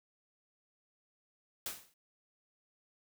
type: noise with exponential decay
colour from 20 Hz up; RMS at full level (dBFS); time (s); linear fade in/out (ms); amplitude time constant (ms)
white; -36; 1.66-1.94; 2; 60
effects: none